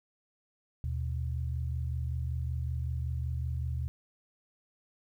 sine tone pair together, 77.11 / 122.4 Hz, D#2 / B2, -15 / -15 cents, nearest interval minor sixth, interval 800 cents, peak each -32 / -35 dBFS, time 0.84-3.88 s, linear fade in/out 0 ms, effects 11-bit

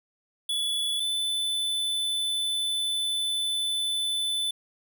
square tone pair in turn, 3426 / 3508 Hz, A7 / A7, -47 / -6 cents, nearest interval unison, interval 41 cents, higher second, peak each -26 dBFS, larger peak neither, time 0.49-1 / 1-4.51 s, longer second, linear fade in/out 5 ms, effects none

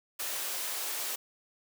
white high-pass noise, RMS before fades -35 dBFS, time 0.19-1.16 s, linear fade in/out 10 ms, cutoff 350 Hz, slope 24 dB/octave, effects none

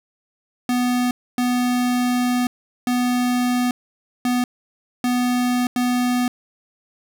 square tone bursts at uneven times, 247 Hz, B3, in tune, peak -18 dBFS, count 6, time 0.69-1.11 / 1.38-2.47 / 2.87-3.71 / 4.25-4.44 / 5.04-5.67 / 5.76-6.28 s, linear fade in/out 2 ms, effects none

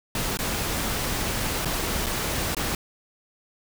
pink noise with dropouts, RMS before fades -27 dBFS, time 0.15-2.75 s, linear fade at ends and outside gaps 2 ms, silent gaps 0.372-0.389 / 1.649-1.655 / 2.062-2.066 / 2.548-2.567 s, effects none

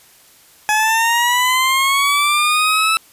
20% pulse linear sweep, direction up, 844 to 1318.5 Hz, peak -8 dBFS, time 0.69-2.97 s, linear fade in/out 0 ms, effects white hiss -48 dBFS RMS until 3.12 s + resampled to 32000 Hz

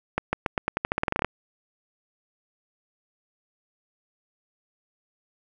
accelerating click train, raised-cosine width 0.5 ms, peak -8 dBFS, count 16, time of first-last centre 0.18-1.246 s, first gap 150 ms, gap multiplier 0.88, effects none

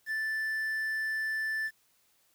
triangle tone with quantisation, 1760 Hz, A6, in tune, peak -28 dBFS, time 0.06-1.71 s, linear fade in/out 50 ms, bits 9, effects white hiss -69 dBFS RMS until 2.34 s

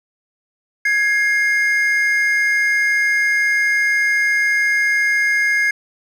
triangle tone pair together, 1661.2 / 2127 Hz, G#6 / C7, 0 / +28 cents, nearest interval major third, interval 428 cents, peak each -15 dBFS, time 0.85-5.71 s, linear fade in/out 5 ms, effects none

